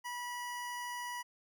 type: tone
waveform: 25% pulse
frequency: 974 Hz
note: B5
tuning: 24 cents flat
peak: -35 dBFS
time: 0.04-1.23 s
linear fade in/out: 20 ms
effects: none